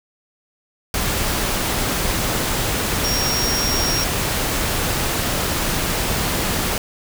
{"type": "tone in noise", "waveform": "sine", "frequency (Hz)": 5588, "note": "F8", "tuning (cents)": 0, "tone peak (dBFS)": -21, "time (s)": [3.04, 4.04], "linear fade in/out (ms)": 2, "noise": "pink", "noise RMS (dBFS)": -21, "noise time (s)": [0.94, 6.78], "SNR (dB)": -3, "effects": []}